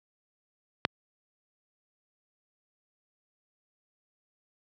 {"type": "click", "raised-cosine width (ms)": 0.3, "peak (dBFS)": -6, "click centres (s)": 0.851, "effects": ["high-pass 100 Hz 12 dB/octave"]}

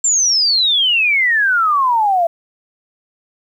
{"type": "exponential sweep", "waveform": "sine", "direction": "down", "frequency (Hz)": [7459, 659.3], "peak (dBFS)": -11, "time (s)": [0.04, 2.27], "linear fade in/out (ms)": 5, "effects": ["8-bit"]}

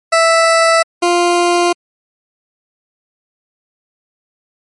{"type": "tone pair in turn", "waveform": "20% pulse", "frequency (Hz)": [659.3, 349.3], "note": ["E5", "F4"], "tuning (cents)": [0, 0], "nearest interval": "major seventh", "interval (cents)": 1100, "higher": "first", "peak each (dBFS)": [-3, -5], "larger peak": "first", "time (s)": [[0.12, 0.83], [1.02, 1.73]], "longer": "neither", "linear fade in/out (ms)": 10, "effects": ["MP3 48 kbps"]}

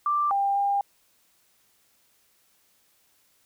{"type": "tone with pitch steps", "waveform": "sine", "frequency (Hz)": [1178, 796, 802], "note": ["D6", "G5", "G5"], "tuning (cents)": [5, 26, 39], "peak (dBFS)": -21, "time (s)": [0.06, 0.81], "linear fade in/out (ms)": 2, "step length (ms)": 250, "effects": ["white hiss -65 dBFS RMS until 3.45 s"]}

